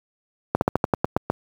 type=slowing click train; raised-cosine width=1 ms; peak=-3 dBFS; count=9; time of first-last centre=0.55-1.3 s; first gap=61 ms; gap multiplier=1.12; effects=high-pass 80 Hz 12 dB/octave + 7-bit